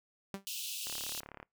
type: tone with exponential decay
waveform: sawtooth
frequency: 196 Hz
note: G3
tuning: in tune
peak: -31 dBFS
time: 0.34-0.45 s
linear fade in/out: 0 ms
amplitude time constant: 22 ms
type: high-pass noise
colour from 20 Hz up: pink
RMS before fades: -40 dBFS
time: 0.47-1.2 s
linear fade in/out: 0 ms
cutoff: 2600 Hz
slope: 96 dB/octave
type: click train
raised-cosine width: 0.5 ms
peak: -31 dBFS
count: 21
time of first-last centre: 0.87-1.429 s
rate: 35.8 Hz
effects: noise-tail reverb RT60 0.2 s tail -26 dB re dry